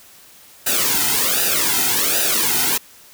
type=noise with flanger; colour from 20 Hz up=white; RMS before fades=-18 dBFS; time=0.66-2.78 s; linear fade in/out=10 ms; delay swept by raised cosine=0.91 to 1.79 ms; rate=1.3 Hz; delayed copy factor=-0.85; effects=white hiss -46 dBFS RMS until 3.13 s